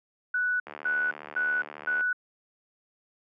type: tone bursts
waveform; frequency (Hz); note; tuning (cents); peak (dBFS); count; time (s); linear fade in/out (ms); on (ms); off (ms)
sine; 1480; F#6; 0; -24; 4; 0.34-2.13; 5; 260; 250
type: click train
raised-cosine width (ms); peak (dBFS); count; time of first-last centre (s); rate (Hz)
0.5; -24; 101; 0.67-2.009; 74.7
effects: high-pass 300 Hz 12 dB/octave